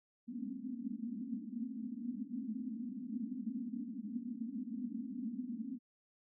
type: band-pass noise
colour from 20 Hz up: pink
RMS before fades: -42 dBFS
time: 0.27-5.79 s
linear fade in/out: 50 ms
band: 210 to 270 Hz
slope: 96 dB/octave
effects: none